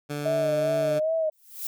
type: tone with pitch glide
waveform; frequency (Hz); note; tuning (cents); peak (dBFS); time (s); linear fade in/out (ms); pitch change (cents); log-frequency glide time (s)
15% pulse; 146.4 to 147.33; D3 to D3; -5 to +6; -23; 0.09-1; 20; +11; 0.23-0.38
type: tone with vibrato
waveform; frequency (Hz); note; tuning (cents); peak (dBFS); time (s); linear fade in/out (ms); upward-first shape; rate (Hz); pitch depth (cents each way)
sine; 630; D#5; +21; -22; 0.25-1.3; 10; sine; 2.5; 61
type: noise with exponential growth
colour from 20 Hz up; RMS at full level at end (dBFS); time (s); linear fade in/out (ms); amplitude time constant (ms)
violet; -29; 1.32-1.67; 2; 74
effects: none